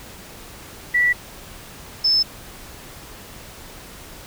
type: tone pair in turn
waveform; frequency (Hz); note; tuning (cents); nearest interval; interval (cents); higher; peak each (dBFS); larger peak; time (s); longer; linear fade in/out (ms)
sine; 1955 / 5251; B6 / E8; -18 / -8; octave + perfect fourth; 1710; second; -14; neither; 0.94-1.13 / 2.04-2.23; neither; 10
effects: pink hiss -40 dBFS RMS until 4.26 s